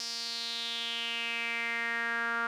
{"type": "tone with band-pass filter sweep", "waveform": "sawtooth", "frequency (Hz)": 232.7, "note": "A#3", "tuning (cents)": -3, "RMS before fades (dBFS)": -34, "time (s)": [0, 2.47], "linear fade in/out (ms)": 2, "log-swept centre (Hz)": [5200, 1400], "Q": 5, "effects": []}